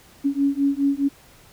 sine beating tone pair, 277.2 / 282 Hz, C#4 / C#4, 0 / +30 cents, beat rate 4.8 Hz, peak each -21 dBFS, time 0.24-1.09 s, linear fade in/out 20 ms, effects pink hiss -51 dBFS RMS until 1.52 s

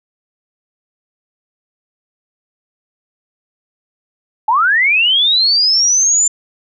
sine linear sweep, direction up, 826 to 7210 Hz, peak -9 dBFS, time 4.48-6.28 s, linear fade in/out 5 ms, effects none

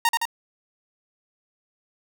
sawtooth tone with echo, 927 Hz, A#5, 10 cents flat, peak -13 dBFS, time 0.05-0.09 s, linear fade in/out 2 ms, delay 82 ms, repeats 2, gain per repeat -3 dB, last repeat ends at 0.254 s, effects none

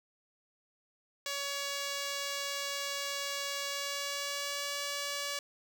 5% pulse tone with pitch glide, 563 to 570.2 Hz, C#5 to C#5, +27 to +49 cents, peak -23 dBFS, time 1.26-5.39 s, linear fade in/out 2 ms, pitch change +22 cents, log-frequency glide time 3.66-4.74 s, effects none

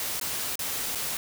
white noise with dropouts, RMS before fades -31 dBFS, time 0-1.17 s, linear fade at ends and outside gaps 1 ms, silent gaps 0.198-0.212 / 0.556-0.592 / 0.951-0.955 s, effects none

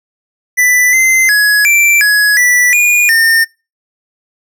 square tone with pitch steps, 1986 / 2069 / 1680 / 2346 / 1679 / 1965 / 2438 / 1817 Hz, B6 / C7 / G#6 / D7 / G#6 / B6 / D#7 / A#6, +9 / -20 / +19 / -2 / +18 / -9 / -36 / -45 cents, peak -7 dBFS, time 0.57-3.45 s, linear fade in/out 20 ms, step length 360 ms, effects noise-tail reverb RT60 0.3 s tail -26 dB re dry

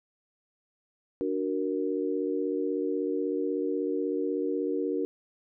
sine chord, D augmented, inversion none, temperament equal, 293.7 / 370 / 466.2 Hz, D4 / F#4 / A#4, 0 / 0 / 0 cents, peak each -31 dBFS, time 1.21-5.05 s, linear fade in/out 0 ms, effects none

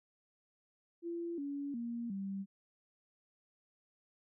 sine tone with pitch steps, 340.4 / 283 / 235.2 / 195.51 Hz, F4 / C#4 / A#3 / G3, -44 / +36 / +16 / -4 cents, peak -37 dBFS, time 1.02-2.46 s, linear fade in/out 50 ms, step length 360 ms, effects none

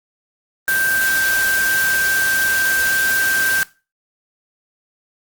sine tone in noise, 1568 Hz, G6, in tune, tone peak -15 dBFS, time 0.68-3.63 s, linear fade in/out 0 ms, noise white, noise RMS -23 dBFS, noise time 0.68-3.63 s, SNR +5 dB, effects noise-tail reverb RT60 0.3 s tail -19 dB re dry + Opus 32 kbps

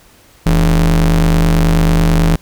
square ring-modulated tone, 62.8 Hz, B1, 30 cents sharp, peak -6 dBFS, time 0.46-2.36 s, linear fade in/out 5 ms, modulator 101 Hz, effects pink hiss -46 dBFS RMS until 2.41 s

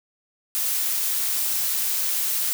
blue noise, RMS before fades -24 dBFS, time 0.55-2.53 s, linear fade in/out 0 ms, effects none

